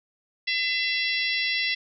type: harmonic tone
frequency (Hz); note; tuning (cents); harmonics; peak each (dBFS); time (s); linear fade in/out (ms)
674; E5; +38; 3 / 4 / 5 / 6 / 7 / 8; -27 / -29 / -31 / -33 / -34 / -35; 0.47-1.75; 10
effects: none